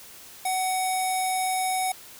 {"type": "tone with low-pass filter", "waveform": "square", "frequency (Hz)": 748, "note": "F#5", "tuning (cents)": 19, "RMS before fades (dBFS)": -26, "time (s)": [0.45, 1.92], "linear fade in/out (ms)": 5, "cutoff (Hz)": 11000, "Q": 5.1, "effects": ["white hiss -46 dBFS RMS until 2.19 s"]}